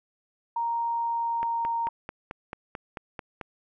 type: tone with pitch glide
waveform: sine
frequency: 932.3 to 926.9 Hz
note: A#5 to A#5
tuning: 0 to -10 cents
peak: -25 dBFS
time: 0.56-1.89 s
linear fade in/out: 5 ms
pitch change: -10 cents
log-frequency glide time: 0.91-1.72 s
type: click train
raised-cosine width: 0.5 ms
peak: -20 dBFS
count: 10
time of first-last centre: 1.43-3.412 s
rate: 4.54 Hz
effects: none